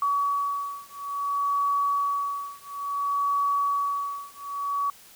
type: beating tone pair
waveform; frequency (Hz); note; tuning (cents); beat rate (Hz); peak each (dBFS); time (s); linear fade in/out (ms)
sine; 1133 / 1133.58; C#6 / C#6; +37 / +38; 0.58; -27; 0.02-4.9; 2
effects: white hiss -51 dBFS RMS until 5.15 s